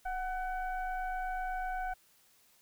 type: tone with frequency modulation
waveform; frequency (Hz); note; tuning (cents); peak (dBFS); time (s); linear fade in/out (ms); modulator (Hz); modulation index
sine; 740; F#5; 0; -33; 0.05-1.94; 10; 764; 0.86
effects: white hiss -66 dBFS RMS until 2.61 s